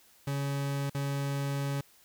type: tone with dropouts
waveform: 40% pulse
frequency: 140 Hz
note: C#3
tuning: 18 cents sharp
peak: -29 dBFS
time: 0.27-1.81 s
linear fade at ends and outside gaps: 5 ms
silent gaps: 0.898-0.947 s
effects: white hiss -61 dBFS RMS until 2.04 s